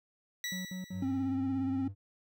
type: tone with exponential decay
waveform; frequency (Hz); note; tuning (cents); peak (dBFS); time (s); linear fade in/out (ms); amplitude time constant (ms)
20% pulse; 1950; B6; -23; -28; 0.44-1.36; 1; 200
type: tone bursts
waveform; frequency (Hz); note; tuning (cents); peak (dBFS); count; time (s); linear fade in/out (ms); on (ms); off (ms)
triangle; 185; F#3; 0; -35; 3; 0.52-1.034; 2; 130; 62
type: tone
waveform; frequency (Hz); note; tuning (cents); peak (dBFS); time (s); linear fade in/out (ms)
triangle; 98; G2; 0; -37; 0.91-1.95; 50
type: tone with vibrato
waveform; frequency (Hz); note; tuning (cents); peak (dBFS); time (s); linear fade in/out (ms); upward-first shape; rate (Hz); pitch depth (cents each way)
triangle; 266.6; C4; +33; -28; 1.02-1.88; 5; sine; 17; 37
effects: none